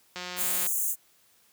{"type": "click train", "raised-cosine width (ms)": 0.2, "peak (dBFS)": -19, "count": 92, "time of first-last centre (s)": [0.16, 0.666], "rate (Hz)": 180}
{"type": "high-pass noise", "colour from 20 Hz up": "white", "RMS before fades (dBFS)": -28, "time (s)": [0.36, 0.96], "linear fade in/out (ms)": 50, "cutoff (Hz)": 6400, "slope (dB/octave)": 96}
{"effects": ["white hiss -63 dBFS RMS until 1.52 s", "high-pass 60 Hz 12 dB/octave"]}